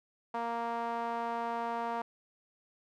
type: tone with band-pass filter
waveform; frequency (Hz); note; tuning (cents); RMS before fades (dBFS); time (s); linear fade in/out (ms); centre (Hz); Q
sawtooth; 233.1; A#3; 0; -35; 0.34-2.02; 5; 880; 2.7
effects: none